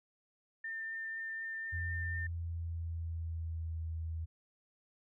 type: tone with vibrato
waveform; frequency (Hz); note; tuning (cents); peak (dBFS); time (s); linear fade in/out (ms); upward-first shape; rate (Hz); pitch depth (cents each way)
sine; 1800; A6; +39; -38; 0.64-2.27; 5; triangle; 4.1; 8
type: tone with pitch glide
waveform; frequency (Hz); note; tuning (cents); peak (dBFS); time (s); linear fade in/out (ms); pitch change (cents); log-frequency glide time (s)
sine; 85.3 to 81.21; F2 to E2; -40 to -25; -36; 1.72-4.26; 20; -85; 1.87-3.8
effects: none